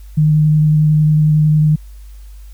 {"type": "tone with vibrato", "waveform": "sine", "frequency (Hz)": 153, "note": "D#3", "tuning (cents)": -29, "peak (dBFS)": -8, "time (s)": [0.17, 1.76], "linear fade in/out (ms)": 10, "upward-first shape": "sine", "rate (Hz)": 11, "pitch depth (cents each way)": 12, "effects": ["added 50 Hz sine -32 dBFS peak until 2.53 s", "white hiss -52 dBFS RMS until 2.53 s"]}